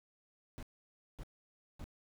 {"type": "noise bursts", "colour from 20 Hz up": "brown", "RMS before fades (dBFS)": -45, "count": 3, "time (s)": [0.58, 1.841], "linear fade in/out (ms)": 0, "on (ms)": 47, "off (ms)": 560, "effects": []}